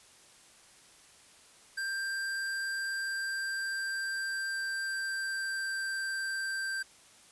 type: tone with pitch glide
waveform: square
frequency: 1582 to 1570.2 Hz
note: G6 to G6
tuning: +15 to +2 cents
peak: -33 dBFS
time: 1.77-6.83 s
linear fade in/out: 10 ms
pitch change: -13 cents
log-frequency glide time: 2.9-5.87 s
effects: white hiss -58 dBFS RMS until 7.31 s + resampled to 24000 Hz